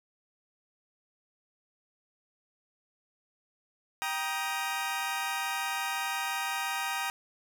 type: chord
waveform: 20% pulse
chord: Eb major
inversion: first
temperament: equal with one note detuned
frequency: 784 / 944.8 / 1244.5 Hz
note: G5 / Bb5 / Eb6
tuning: 0 / +23 / 0 cents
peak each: -30 / -30 / -31 dBFS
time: 4.02-7.1 s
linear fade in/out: 0 ms
effects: 10-bit